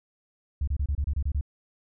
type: tone bursts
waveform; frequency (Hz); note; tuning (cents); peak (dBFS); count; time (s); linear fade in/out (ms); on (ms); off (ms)
sine; 71; C#2; +42; -22; 9; 0.61-1.411; 5; 65; 27
effects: tanh soft clip ceiling -20 dBFS